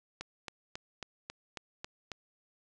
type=click train; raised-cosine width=0.2 ms; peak=-22 dBFS; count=8; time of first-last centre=0.21-2.117 s; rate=3.67 Hz; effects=resampled to 22050 Hz